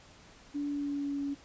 sine tone with pitch glide, 288.3 to 282 Hz, D4 to C#4, -32 to +30 cents, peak -31 dBFS, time 0.54-1.35 s, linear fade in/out 20 ms, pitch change -38 cents, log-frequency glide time 0.67-1.2 s, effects pink hiss -56 dBFS RMS until 1.44 s + resampled to 16000 Hz

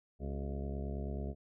harmonic tone with a mistuned harmonic, 69.3 Hz, C#2, in tune, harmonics 1 / 2 / 3 / 4 / 5 / 6 / 7 / 8 / 9 / 10, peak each -38 / -44 / -44 / -50 / -51 / -48 / -55 / -56 / -51 / -55 dBFS, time 0.19-1.35 s, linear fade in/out 50 ms, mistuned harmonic 5, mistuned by +69 cents, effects none

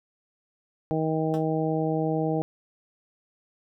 harmonic tone, 158.2 Hz, D#3, 29 cents sharp, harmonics 1 / 2 / 3 / 4 / 5, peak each -28 / -28 / -29 / -32 / -33 dBFS, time 0.91-2.42 s, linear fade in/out 0 ms
10% pulse tone with exponential decay, 220 Hz, A3, in tune, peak -27 dBFS, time 1.34-1.46 s, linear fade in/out 0 ms, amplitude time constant 26 ms
effects none

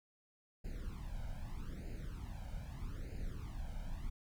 brown noise with flanger, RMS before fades -43 dBFS, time 0.64-4.1 s, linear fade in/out 10 ms, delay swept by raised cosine 0.43 to 1.34 ms, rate 0.8 Hz, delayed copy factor +1, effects none

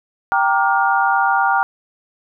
sine chord, G minor seventh, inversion none, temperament equal with one note detuned, 784 / 932.3 / 1174.7 / 1419.7 Hz, G5 / Bb5 / D6 / F6, 0 / 0 / 0 / +28 cents, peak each -17 / -19 / -22 / -18 dBFS, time 0.32-1.63 s, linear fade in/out 0 ms, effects none

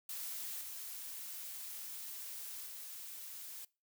blue noise with level steps, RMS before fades -43 / -46 / -48 dBFS, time 0.09-3.65 s, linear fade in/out 5 ms, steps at 0.61 / 2.66 s, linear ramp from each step 2 ms, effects noise-tail reverb RT60 0.3 s tail -23 dB re dry

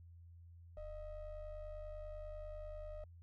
triangle ring-modulated tone, 322.1 Hz, E4, 40 cents flat, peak -40 dBFS, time 0.77-3.04 s, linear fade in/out 2 ms, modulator 287 Hz, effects added 85 Hz sine -55 dBFS peak until 3.22 s

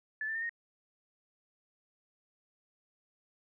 sine tone with pitch steps, 1735 / 1775.6 / 1817.1 / 1859.5 Hz, A6 / A6 / A#6 / A#6, -25 / +15 / -45 / -5 cents, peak -33 dBFS, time 0.21-0.494 s, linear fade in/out 2 ms, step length 71 ms, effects none

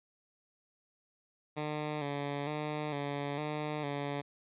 10% pulse tone with vibrato, 146.83 Hz, D3, in tune, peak -26 dBFS, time 1.56-4.22 s, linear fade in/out 20 ms, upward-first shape square, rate 1.1 Hz, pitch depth 47 cents each way, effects resampled to 8000 Hz

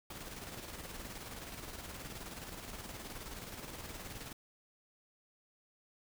pink noise with tremolo, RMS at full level -45 dBFS, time 0.1-4.33 s, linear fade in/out 5 ms, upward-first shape square, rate 19 Hz, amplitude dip 40%, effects none

